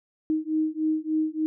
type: beating tone pair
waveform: sine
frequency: 311.1 / 314.5 Hz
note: D#4 / D#4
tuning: 0 / +19 cents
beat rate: 3.4 Hz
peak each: -26 / -26 dBFS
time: 0.3-1.46 s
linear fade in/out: 0 ms
effects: none